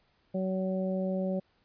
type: harmonic tone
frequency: 188.1 Hz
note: F#3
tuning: 29 cents sharp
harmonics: 1 / 2 / 3 / 4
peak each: -30 / -38 / -33 / -47 dBFS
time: 0.34-1.4 s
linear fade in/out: 10 ms
effects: pink hiss -70 dBFS RMS until 1.64 s + resampled to 11025 Hz